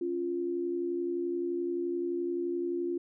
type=tone pair together; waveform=sine; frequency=276.9 / 348.5 Hz; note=C#4 / F4; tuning=-2 / -4 cents; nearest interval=major third; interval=398 cents; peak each=-37 / -30 dBFS; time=0.01-2.98 s; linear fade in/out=5 ms; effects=none